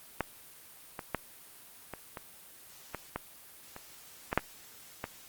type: clicks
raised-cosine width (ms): 0.5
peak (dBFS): -14 / -22 / -14 / -23 / -24 / -20 / -17 / -27 / -15 / -8 / -19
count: 11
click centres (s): 0.207 / 0.992 / 1.147 / 1.937 / 2.172 / 2.947 / 3.16 / 3.764 / 4.329 / 4.376 / 5.041
effects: white hiss -53 dBFS RMS until 5.28 s + Opus 32 kbps